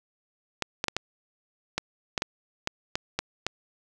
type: clicks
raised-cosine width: 0.2 ms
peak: -9 dBFS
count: 11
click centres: 0.623 / 0.841 / 0.883 / 0.966 / 1.78 / 2.178 / 2.221 / 2.674 / 2.955 / 3.19 / 3.466 s
effects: none